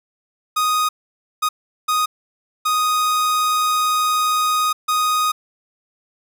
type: tone bursts at uneven times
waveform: 45% pulse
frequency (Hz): 1244.5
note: D#6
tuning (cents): 0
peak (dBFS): -16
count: 5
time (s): 0.56-0.89 / 1.42-1.49 / 1.88-2.06 / 2.65-4.73 / 4.88-5.32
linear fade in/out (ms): 10
effects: none